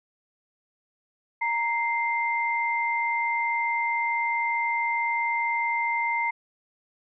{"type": "tone pair together", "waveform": "sine", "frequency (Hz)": [932.3, 2093], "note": ["A#5", "C7"], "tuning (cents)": [0, 0], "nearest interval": "octave + major second", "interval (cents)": 1400, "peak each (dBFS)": -26, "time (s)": [1.41, 6.31], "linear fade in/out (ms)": 10, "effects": []}